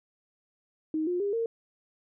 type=tone with pitch steps; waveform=sine; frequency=313.3 / 355.8 / 404 / 458.7 Hz; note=D#4 / F4 / G#4 / A#4; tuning=+12 / +32 / -48 / -28 cents; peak=-26 dBFS; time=0.94-1.46 s; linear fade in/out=2 ms; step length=130 ms; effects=none